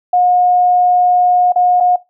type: tone with dropouts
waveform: sine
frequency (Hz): 720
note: F#5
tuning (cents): -47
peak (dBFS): -8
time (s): 0.13-1.96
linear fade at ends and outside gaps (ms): 5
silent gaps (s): 1.522-1.558 / 1.802-1.806
effects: noise-tail reverb RT60 0.2 s tail -19 dB re dry